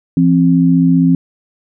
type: tone pair together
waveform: sine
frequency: 169.4 / 264.7 Hz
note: E3 / C4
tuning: +48 / +20 cents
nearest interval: minor sixth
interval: 772 cents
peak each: -10 dBFS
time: 0.17-1.15 s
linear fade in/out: 2 ms
effects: none